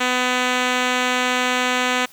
5% pulse tone with low-pass filter, 250.8 Hz, B3, 27 cents sharp, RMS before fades -20 dBFS, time 0-2.06 s, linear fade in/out 10 ms, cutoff 5700 Hz, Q 1, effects white hiss -48 dBFS RMS until 2.12 s

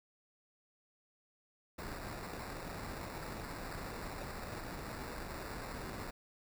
pink noise with sample-and-hold, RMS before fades -44 dBFS, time 1.78-6.11 s, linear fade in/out 10 ms, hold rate 3150 Hz, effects none

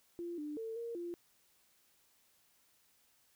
sine tone with pitch steps, 344.6 / 297.9 / 448.7 / 466 / 346.1 Hz, F4 / D4 / A4 / A#4 / F4, -23 / +25 / +34 / -1 / -16 cents, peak -39 dBFS, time 0.19-1.14 s, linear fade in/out 0 ms, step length 190 ms, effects white hiss -71 dBFS RMS until 3.35 s

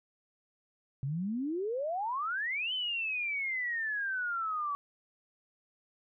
sine exponential two-way sweep, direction up then down, 129.4 to 3086 to 1132 Hz, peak -31 dBFS, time 1.03-4.75 s, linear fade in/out 0 ms, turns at 2.73 s, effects none

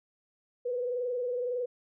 sine tone with frequency modulation, 493.3 Hz, B4, 2 cents flat, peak -29 dBFS, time 0.65-1.66 s, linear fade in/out 10 ms, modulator 21.8 Hz, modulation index 0.7, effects none

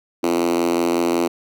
5% pulse tone with high-pass filter, 85.4 Hz, F2, 38 cents flat, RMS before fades -19 dBFS, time 0.23-1.28 s, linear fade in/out 10 ms, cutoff 300 Hz, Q 6.2, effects none

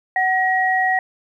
sine tone pair together, 749.2 / 1900 Hz, F#5 / A#6, +21 / +33 cents, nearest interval octave + major third, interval 1612 cents, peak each -18 dBFS, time 0.16-0.99 s, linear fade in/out 2 ms, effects 9-bit

